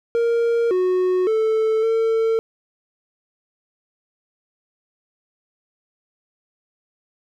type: tone with pitch steps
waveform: triangle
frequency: 466.2 / 367.2 / 440.1 / 449.8 Hz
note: A#4 / F#4 / A4 / A4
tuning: 0 / -13 / 0 / +38 cents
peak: -14 dBFS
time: 0.15-2.39 s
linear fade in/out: 0 ms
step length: 560 ms
effects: none